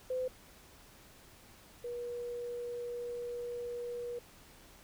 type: tone pair in turn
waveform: sine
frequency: 510 / 481.4 Hz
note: C5 / B4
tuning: -44 / -44 cents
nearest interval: minor second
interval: 100 cents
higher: first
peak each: -32 / -37 dBFS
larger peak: first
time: 0.1-0.28 / 1.84-4.19 s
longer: second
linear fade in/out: 5 ms
effects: pink hiss -58 dBFS RMS until 4.83 s